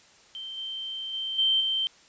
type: tone with level steps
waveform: sine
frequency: 3122 Hz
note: G7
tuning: 8 cents flat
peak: -35 / -32 / -29 / -20 / -24 dBFS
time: 0.35-1.87 s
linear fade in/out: 0 ms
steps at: 0.57 / 1.13 / 1.38 / 1.6 s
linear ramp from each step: 10 ms
effects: white hiss -56 dBFS RMS until 2.08 s + resampled to 16000 Hz